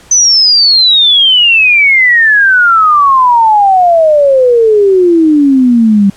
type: exponential sweep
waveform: sine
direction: down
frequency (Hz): 6140 to 194.1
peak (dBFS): -3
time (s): 0.11-6.1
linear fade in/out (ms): 5
effects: pink hiss -39 dBFS RMS until 6.16 s + low-pass 10000 Hz 12 dB/octave